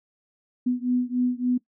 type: beating tone pair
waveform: sine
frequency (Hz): 246.9 / 250.4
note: B3 / B3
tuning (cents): 0 / +24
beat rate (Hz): 3.5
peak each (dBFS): -24 / -25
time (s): 0.66-1.58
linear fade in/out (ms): 10
effects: noise-tail reverb RT60 0.1 s tail -19 dB re dry